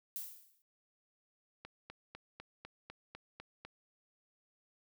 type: noise with exponential decay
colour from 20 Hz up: violet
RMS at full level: -39 dBFS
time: 0.16-0.62 s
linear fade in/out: 0 ms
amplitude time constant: 100 ms
type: click train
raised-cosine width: 0.3 ms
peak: -31 dBFS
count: 9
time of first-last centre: 1.65-3.65 s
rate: 4 Hz
effects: none